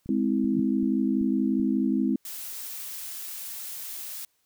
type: click train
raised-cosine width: 5 ms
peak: -31 dBFS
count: 5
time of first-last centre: 0.06-1.598 s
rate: 2.6 Hz
type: chord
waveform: sine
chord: Ab augmented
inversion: none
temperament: just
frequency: 207.7 / 259.6 / 324.5 Hz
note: Ab3 / C4 / E4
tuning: 0 / -13 / -27 cents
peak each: -26 / -25 / -28 dBFS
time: 0.09-2.16 s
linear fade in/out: 2 ms
type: tone with exponential growth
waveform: sine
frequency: 164.81 Hz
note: E3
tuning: in tune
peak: -26 dBFS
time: 0.45-0.6 s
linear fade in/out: 5 ms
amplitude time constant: 31 ms
type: noise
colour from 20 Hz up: blue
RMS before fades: -37 dBFS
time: 2.25-4.25 s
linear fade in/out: 2 ms
effects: white hiss -71 dBFS RMS until 4.45 s